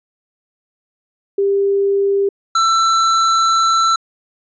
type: tone pair in turn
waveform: sine / square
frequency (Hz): 397.1 / 1335.7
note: G4 / E6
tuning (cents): +22 / +22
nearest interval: octave + major sixth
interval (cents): 2100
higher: second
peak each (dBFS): -12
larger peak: neither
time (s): 1.38-2.29 / 2.55-3.96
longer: second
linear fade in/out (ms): 5
effects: resampled to 16000 Hz